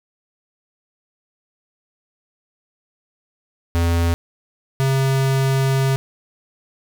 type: tone pair in turn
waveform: square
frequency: 84.7 / 134.45 Hz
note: E2 / C3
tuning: +48 / +47 cents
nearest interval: minor sixth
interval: 799 cents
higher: second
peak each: -16 dBFS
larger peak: neither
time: 3.75-4.14 / 4.8-5.96 s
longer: second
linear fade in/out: 0 ms
effects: none